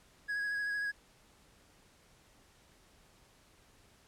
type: tone with vibrato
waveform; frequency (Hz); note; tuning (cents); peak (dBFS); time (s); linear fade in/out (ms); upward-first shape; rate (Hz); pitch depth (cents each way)
triangle; 1661.2; G#6; 0; -31; 0.28-0.92; 20; sine; 13; 19
effects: pink hiss -64 dBFS RMS until 4.07 s + low-pass 11000 Hz 12 dB/octave